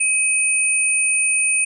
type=tone pair together; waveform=sine; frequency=2538 / 9044 Hz; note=D#7 / C#9; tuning=+34 / +34 cents; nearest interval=octave + minor seventh; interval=2200 cents; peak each=-18 dBFS; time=0-1.65 s; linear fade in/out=10 ms; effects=none